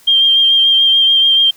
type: tone with vibrato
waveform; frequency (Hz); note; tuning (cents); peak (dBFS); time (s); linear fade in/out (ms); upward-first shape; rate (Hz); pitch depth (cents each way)
sine; 3184; G7; +26; -7; 0.07-1.51; 10; triangle; 6.9; 24
effects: white hiss -46 dBFS RMS until 1.56 s